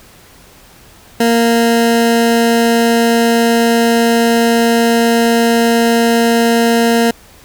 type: tone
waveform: 20% pulse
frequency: 232.1 Hz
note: A#3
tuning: 7 cents flat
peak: -4 dBFS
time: 1.2-7.11 s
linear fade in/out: 5 ms
effects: pink hiss -42 dBFS RMS until 7.44 s